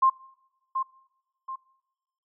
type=tone with echo; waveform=sine; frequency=1057 Hz; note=C6; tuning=17 cents sharp; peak=-16 dBFS; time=0.02-0.1 s; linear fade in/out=10 ms; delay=730 ms; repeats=2; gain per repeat=-8 dB; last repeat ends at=1.56 s; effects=noise-tail reverb RT60 1.0 s tail -23 dB re dry